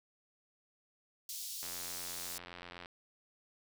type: high-pass noise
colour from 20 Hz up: pink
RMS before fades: -43 dBFS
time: 1.29-2.38 s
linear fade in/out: 2 ms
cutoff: 4100 Hz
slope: 24 dB/octave
type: click train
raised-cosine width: 0.3 ms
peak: -31 dBFS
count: 109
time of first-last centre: 1.63-2.859 s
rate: 87.9 Hz
effects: none